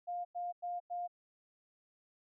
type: tone bursts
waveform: sine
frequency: 705 Hz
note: F5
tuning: 16 cents sharp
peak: -36 dBFS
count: 4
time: 0.07-1.078 s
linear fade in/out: 20 ms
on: 180 ms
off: 96 ms
effects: none